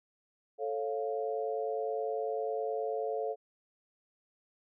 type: chord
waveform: sine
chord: A augmented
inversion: none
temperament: equal with one note detuned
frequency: 440 / 549.9 / 698.5 Hz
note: A4 / C#5 / E#5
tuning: 0 / -14 / 0 cents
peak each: -34 / -37 / -37 dBFS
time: 0.58-3.36 s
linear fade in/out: 50 ms
effects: none